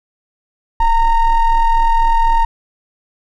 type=ring-modulated tone; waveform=triangle; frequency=468 Hz; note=A#4; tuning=7 cents sharp; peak=-4 dBFS; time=0.8-2.45 s; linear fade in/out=5 ms; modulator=448 Hz; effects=none